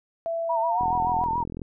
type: tone with pitch glide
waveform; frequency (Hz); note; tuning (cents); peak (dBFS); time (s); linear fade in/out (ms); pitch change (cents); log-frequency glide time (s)
sine; 666 to 739; E5 to F#5; +18 to -2; -25; 0.26-1.24; 0; +180; 0.67-0.8
type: tone with vibrato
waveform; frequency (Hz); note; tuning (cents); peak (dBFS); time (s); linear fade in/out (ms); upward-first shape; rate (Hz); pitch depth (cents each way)
sine; 932.3; A#5; 0; -23; 0.49-1.44; 10; sine; 7; 79
type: click train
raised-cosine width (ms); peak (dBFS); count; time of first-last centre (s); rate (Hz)
3; -22; 35; 0.81-1.618; 42.1
effects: none